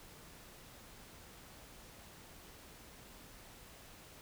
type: silence
effects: pink hiss -56 dBFS RMS until 4.21 s